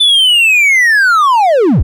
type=linear sweep; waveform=triangle; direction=down; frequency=3529 to 34.57 Hz; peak=-4 dBFS; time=0-1.83 s; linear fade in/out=10 ms; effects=none